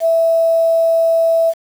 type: tone with quantisation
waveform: sine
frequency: 659.3 Hz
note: E5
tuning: in tune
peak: -10 dBFS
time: 0-1.54 s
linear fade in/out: 50 ms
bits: 6
effects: none